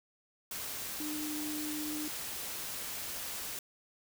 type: tone in noise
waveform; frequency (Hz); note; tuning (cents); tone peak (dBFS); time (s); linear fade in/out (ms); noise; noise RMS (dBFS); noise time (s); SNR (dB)
sine; 302.7; D#4; -48; -37; 1-2.08; 2; white; -40; 0.51-3.59; 0
effects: none